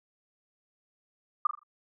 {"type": "tone with echo", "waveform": "sine", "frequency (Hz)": 1200, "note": "D6", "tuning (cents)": 37, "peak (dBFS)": -20, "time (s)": [1.45, 1.47], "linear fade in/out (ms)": 5, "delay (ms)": 41, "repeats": 4, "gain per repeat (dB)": -9, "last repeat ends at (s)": 1.634, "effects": []}